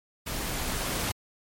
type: noise with level ramp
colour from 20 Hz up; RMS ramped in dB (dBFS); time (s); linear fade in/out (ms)
pink; -33 to -29; 0.26-1.12; 10
effects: MP3 64 kbps